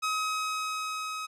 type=tone with level ramp; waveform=sawtooth; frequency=1270 Hz; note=D#6; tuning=35 cents sharp; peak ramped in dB=-23 to -30 dBFS; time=0.02-1.27 s; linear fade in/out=20 ms; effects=low-pass 10000 Hz 12 dB/octave